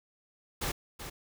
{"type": "noise with echo", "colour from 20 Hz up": "pink", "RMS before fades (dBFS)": -33, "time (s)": [0.61, 0.72], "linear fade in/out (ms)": 10, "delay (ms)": 380, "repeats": 1, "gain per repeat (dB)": -9, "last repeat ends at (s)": 1.1, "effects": []}